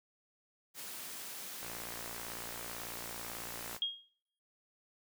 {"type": "high-pass noise", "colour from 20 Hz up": "white", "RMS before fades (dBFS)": -45, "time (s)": [0.74, 3.8], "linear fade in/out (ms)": 50, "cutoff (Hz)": 130, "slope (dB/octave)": 24}
{"type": "click train", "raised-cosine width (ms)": 0.5, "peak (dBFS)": -30, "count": 125, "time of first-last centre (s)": [1.63, 3.764], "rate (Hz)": 58.1}
{"type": "tone with exponential decay", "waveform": "sine", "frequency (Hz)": 3260, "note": "G#7", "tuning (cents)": -33, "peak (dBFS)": -28, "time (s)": [3.82, 4.09], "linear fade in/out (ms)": 1, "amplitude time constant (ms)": 58}
{"effects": ["noise-tail reverb RT60 0.6 s tail -23 dB re dry"]}